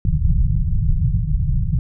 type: low-pass noise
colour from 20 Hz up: pink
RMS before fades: -17 dBFS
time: 0.05-1.79 s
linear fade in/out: 2 ms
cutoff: 170 Hz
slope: 96 dB/octave
effects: none